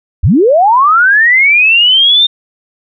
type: linear sweep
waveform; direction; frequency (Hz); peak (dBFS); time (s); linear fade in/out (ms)
sine; up; 51.91 to 3659; -4; 0.23-2.27; 10
effects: none